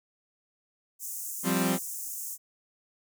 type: high-pass noise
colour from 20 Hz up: pink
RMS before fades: -37 dBFS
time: 0.99-2.38 s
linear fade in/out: 50 ms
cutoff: 6400 Hz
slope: 48 dB/octave
type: chord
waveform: sawtooth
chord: F suspended second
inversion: none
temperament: equal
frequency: 174.61 / 196 / 261.6 Hz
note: F3 / G3 / C4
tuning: 0 / 0 / 0 cents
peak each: -25 dBFS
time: 1.43-1.79 s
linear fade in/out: 50 ms
effects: none